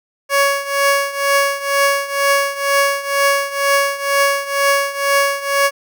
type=tone with tremolo; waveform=15% pulse; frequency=559 Hz; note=C#5; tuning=14 cents sharp; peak=-4 dBFS; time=0.29-5.71 s; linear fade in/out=50 ms; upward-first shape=triangle; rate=2.1 Hz; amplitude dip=85%; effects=none